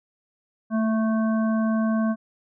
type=harmonic tone with a mistuned harmonic; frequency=220 Hz; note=A3; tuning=in tune; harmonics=1 / 3 / 5 / 7; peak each=-20 / -30 / -34 / -37 dBFS; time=0.7-2.16 s; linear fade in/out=50 ms; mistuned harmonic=1; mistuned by=+15 cents; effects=none